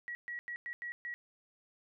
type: tone bursts at uneven times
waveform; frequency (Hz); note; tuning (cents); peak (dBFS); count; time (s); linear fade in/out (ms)
sine; 1919; A#6; +50; -38; 6; 0.08-0.15 / 0.28-0.39 / 0.48-0.56 / 0.66-0.73 / 0.82-0.92 / 1.05-1.14; 0
effects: none